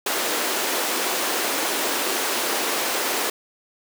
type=high-pass noise; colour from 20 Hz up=pink; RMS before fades=-24 dBFS; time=0.06-3.3 s; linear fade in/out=5 ms; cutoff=310 Hz; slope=24 dB/octave; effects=none